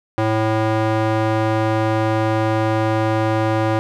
square tone with band-pass filter, 110 Hz, A2, in tune, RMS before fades -18 dBFS, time 0.18-3.79 s, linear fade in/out 0 ms, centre 670 Hz, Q 0.7, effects none

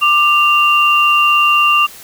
sine tone pair together, 1186.7 / 2778 Hz, D6 / F7, +18 / -10 cents, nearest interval octave + minor third, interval 1472 cents, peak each -11 dBFS, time 0.01-1.87 s, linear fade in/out 20 ms, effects white hiss -36 dBFS RMS until 2.03 s

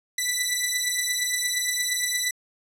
10% pulse beating tone pair, 1975.5 / 1984.1 Hz, B6 / B6, 0 / +7 cents, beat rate 8.6 Hz, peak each -17 dBFS, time 0.18-2.31 s, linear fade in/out 5 ms, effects low-pass 12000 Hz 12 dB/octave

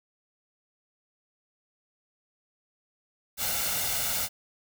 white noise with comb filter, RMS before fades -29 dBFS, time 3.37-4.29 s, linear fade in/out 50 ms, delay 1.4 ms, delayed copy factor +0.6, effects none

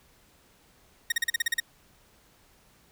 sawtooth tone bursts, 1864.7 Hz, A#6, in tune, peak -19 dBFS, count 9, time 1.1-1.601 s, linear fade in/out 5 ms, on 21 ms, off 39 ms, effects pink hiss -61 dBFS RMS until 2.91 s

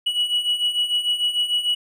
triangle beating tone pair, 2926 / 2932.7 Hz, F#7 / F#7, -20 / -16 cents, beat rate 6.7 Hz, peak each -24 / -19 dBFS, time 0.06-1.75 s, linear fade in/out 10 ms, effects none

